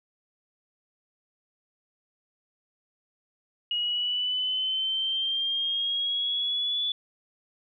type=linear sweep; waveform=sine; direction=up; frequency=2885 to 3459 Hz; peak=-25 dBFS; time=3.71-6.92 s; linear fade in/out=2 ms; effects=none